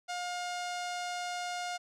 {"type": "tone with low-pass filter", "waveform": "sawtooth", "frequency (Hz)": 712, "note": "F5", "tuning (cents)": 33, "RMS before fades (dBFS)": -37, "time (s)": [0.08, 1.78], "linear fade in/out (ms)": 20, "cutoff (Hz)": 6700, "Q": 1.4, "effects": []}